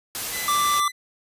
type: noise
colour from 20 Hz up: white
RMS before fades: -29 dBFS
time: 0.15-0.8 s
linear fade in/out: 0 ms
type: tone with tremolo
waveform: sawtooth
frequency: 2008 Hz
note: B6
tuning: 28 cents sharp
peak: -26 dBFS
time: 0.32-0.92 s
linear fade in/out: 20 ms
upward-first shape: sine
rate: 3 Hz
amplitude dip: 25%
type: tone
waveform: square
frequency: 1174.7 Hz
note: D6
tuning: in tune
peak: -20 dBFS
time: 0.48-0.88 s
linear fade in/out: 2 ms
effects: resampled to 32000 Hz